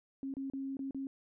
sine tone with dropouts, 270.7 Hz, C#4, 41 cents flat, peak -36 dBFS, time 0.23-1.07 s, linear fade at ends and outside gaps 1 ms, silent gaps 0.339-0.368 / 0.5-0.535 / 0.769-0.792 / 0.909-0.946 s, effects none

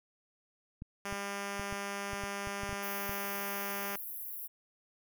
clicks, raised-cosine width 5 ms, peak -30 dBFS, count 11, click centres 0.821 / 1.126 / 1.596 / 1.726 / 2.133 / 2.237 / 2.473 / 2.634 / 2.693 / 2.729 / 3.094 s
5% pulse tone, 200 Hz, G3, 35 cents sharp, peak -25 dBFS, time 1.05-3.96 s, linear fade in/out 2 ms
pink high-pass noise, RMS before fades -42 dBFS, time 2.82-4.48 s, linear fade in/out 20 ms, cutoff 11000 Hz, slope 96 dB/octave
effects none

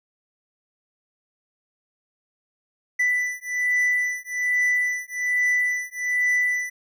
triangle beating tone pair, 1983 / 1984.2 Hz, B6 / B6, +7 / +8 cents, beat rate 1.2 Hz, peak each -22 / -22 dBFS, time 2.99-6.7 s, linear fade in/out 10 ms, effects none

